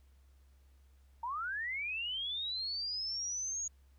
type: linear sweep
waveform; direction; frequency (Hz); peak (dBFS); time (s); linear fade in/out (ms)
sine; up; 900 to 6720; -35; 1.23-3.68; 5
effects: added 67 Hz sine -60 dBFS peak until 3.98 s + pink hiss -75 dBFS RMS until 3.98 s